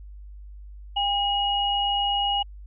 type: tone pair together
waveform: sine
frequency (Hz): 804.1 / 2893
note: G5 / F#7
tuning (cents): +44 / -40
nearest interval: octave + minor seventh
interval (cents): 2216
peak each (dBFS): -24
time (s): 0.96-2.43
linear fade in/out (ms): 10
effects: added 50 Hz sine -39 dBFS peak until 2.66 s